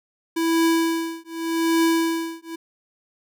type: tone with tremolo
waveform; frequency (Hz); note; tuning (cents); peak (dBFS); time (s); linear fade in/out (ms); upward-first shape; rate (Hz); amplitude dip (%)
square; 329.6; E4; 0; -16; 0.36-2.56; 10; triangle; 0.85; 100
effects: none